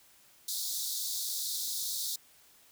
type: high-pass noise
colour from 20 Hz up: pink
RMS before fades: -35 dBFS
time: 0.48-2.16 s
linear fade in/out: 5 ms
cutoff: 3600 Hz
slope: 96 dB/octave
effects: white hiss -61 dBFS RMS until 2.71 s